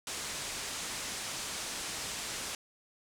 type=low-pass noise; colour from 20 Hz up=white; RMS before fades=-39 dBFS; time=0.07-2.55 s; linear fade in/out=2 ms; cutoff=8800 Hz; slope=24 dB/octave; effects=none